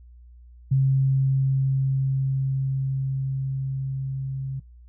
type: tone with level ramp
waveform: sine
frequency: 134.4 Hz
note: C3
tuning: 47 cents sharp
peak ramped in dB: -16 to -27 dBFS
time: 0.71-4.6 s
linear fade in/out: 10 ms
effects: noise-tail reverb RT60 0.2 s tail -22 dB re dry + added 60 Hz sine -45 dBFS peak until 4.88 s